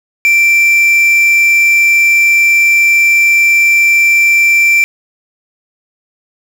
triangle tone with quantisation, 2349 Hz, D7, in tune, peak -4 dBFS, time 0.25-4.84 s, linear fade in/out 0 ms, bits 4, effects none

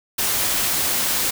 white noise, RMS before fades -21 dBFS, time 0.18-1.31 s, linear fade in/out 10 ms, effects none

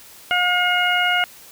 harmonic tone, 717 Hz, F5, 45 cents sharp, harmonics 1 / 2 / 3 / 4, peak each -22 / -20 / -22 / -22 dBFS, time 0.31-1.24 s, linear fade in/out 0 ms, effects white hiss -44 dBFS RMS until 1.51 s

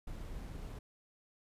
brown noise with sample-and-hold, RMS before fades -44 dBFS, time 0.07-0.79 s, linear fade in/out 5 ms, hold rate 11025 Hz, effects resampled to 32000 Hz

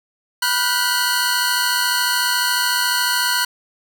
sawtooth tone cluster, 982 / 1437 / 1531 / 4343 Hz, B5 / F6 / G6 / C#8, -10 / +49 / -41 / -36 cents, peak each -19 dBFS, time 0.42-3.45 s, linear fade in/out 5 ms, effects none

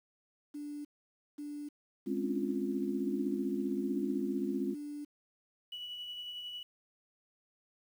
sine tone bursts, 293 Hz, D4, 4 cents flat, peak -39 dBFS, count 6, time 0.54-5.05 s, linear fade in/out 10 ms, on 310 ms, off 530 ms
sine chord, Db major seventh, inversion second, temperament equal, 207.7 / 261.6 / 277.2 / 349.2 Hz, Ab3 / C4 / Db4 / F4, 0 / 0 / 0 / 0 cents, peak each -37 dBFS, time 2.06-4.75 s, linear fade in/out 20 ms
sine tone with tremolo, 2945 Hz, F#7, 9 cents flat, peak -39 dBFS, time 5.72-6.63 s, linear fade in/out 5 ms, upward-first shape sine, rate 11 Hz, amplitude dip 30%
effects 10-bit

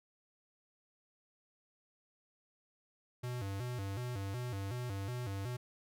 square tone with vibrato, 110.2 Hz, A2, 3 cents sharp, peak -38 dBFS, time 3.23-5.57 s, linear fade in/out 10 ms, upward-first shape square, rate 2.7 Hz, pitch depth 200 cents each way, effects none

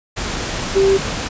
sine tone in noise, 389.5 Hz, G4, 11 cents flat, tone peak -10 dBFS, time 0.75-0.98 s, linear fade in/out 20 ms, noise pink, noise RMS -23 dBFS, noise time 0.16-1.29 s, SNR +10 dB, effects resampled to 16000 Hz

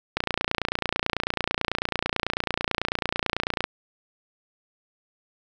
click train, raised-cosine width 0.3 ms, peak -7 dBFS, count 102, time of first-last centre 0.17-3.641 s, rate 29.1 Hz, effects none

